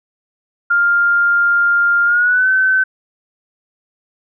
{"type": "tone with pitch glide", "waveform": "sine", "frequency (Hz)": [1401, 1527.8], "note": ["F6", "G6"], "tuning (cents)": [5, -45], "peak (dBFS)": -10, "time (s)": [0.7, 2.84], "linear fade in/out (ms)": 10, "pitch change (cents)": 150, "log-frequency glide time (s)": [2.05, 2.49], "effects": []}